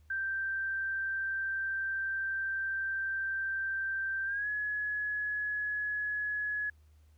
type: tone with pitch glide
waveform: sine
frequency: 1568 to 1690.3 Hz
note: G6 to G#6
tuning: 0 to +30 cents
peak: -31 dBFS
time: 0.1-6.7 s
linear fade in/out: 5 ms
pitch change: +130 cents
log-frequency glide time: 4.25-4.48 s
effects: added 76 Hz sine -58 dBFS peak until 7.17 s + pink hiss -74 dBFS RMS until 7.17 s